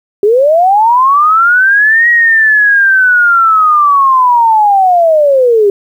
sine linear two-way sweep, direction up then down, 392 to 1908 to 392 Hz, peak -4 dBFS, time 0.23-5.7 s, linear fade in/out 2 ms, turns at 2.09 s, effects 7-bit

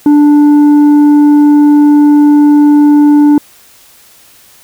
sine tone with tanh clipping, 293.7 Hz, D4, in tune, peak -3 dBFS, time 0.06-3.38 s, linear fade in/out 2 ms, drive 5 dB, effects white hiss -41 dBFS RMS until 4.63 s

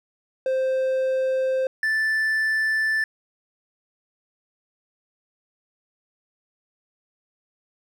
triangle tone pair in turn, 523.3 / 1760.2 Hz, C5 / A6, 0 / 0 cents, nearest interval octave + major sixth, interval 2100 cents, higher second, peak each -18 dBFS, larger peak neither, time 0.46-1.67 / 1.83-3.04 s, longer neither, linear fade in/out 2 ms, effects none

